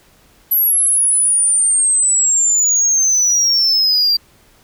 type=exponential sweep; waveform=sine; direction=down; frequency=11840 to 4699 Hz; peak=-8 dBFS; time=0.51-4.17 s; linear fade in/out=10 ms; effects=tanh soft clip ceiling -10 dBFS + pink hiss -51 dBFS RMS until 4.63 s